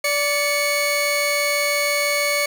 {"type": "tone pair together", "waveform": "sawtooth", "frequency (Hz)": [580.8, 2217], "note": ["D5", "C#7"], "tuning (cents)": [-19, 0], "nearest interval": "octave + major seventh", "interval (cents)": 2319, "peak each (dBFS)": [-18, -17], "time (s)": [0.04, 2.46], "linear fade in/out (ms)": 5, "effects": []}